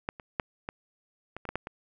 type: clicks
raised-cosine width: 0.5 ms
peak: -15 / -28 / -12 / -19 / -23 / -24 / -18 / -15 / -22 dBFS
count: 9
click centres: 0.089 / 0.198 / 0.398 / 0.689 / 1.366 / 1.453 / 1.49 / 1.556 / 1.671 s
effects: none